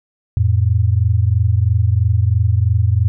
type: tone pair together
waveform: sine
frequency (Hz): 88.18 / 111.2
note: F2 / A2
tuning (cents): +17 / +19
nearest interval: major third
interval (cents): 402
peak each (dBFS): -14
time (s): 0.37-3.08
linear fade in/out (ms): 0
effects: none